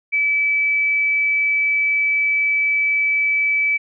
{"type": "tone", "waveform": "sine", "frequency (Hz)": 2302, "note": "D7", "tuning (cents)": -35, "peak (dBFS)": -15, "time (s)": [0.12, 3.78], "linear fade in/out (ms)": 20, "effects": []}